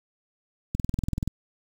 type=click train; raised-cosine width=5 ms; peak=-14 dBFS; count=12; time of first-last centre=0.75-1.276 s; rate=20.9 Hz; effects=7-bit